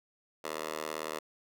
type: tone with high-pass filter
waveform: 10% pulse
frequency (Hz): 77.9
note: D#2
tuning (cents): +3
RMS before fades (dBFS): -38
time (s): 0.44-1.19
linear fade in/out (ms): 5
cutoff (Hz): 600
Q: 1.3
effects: none